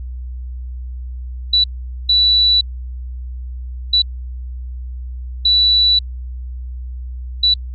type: tone bursts at uneven times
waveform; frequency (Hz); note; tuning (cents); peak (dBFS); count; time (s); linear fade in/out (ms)
sine; 3951; B7; 0; -9; 5; 1.53-1.64 / 2.09-2.61 / 3.93-4.02 / 5.45-5.99 / 7.43-7.54; 5
effects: added 62 Hz sine -24 dBFS peak until 7.74 s + MP3 32 kbps